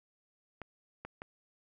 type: clicks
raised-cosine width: 0.5 ms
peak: -27 dBFS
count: 3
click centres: 0.617 / 1.05 / 1.219 s
effects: none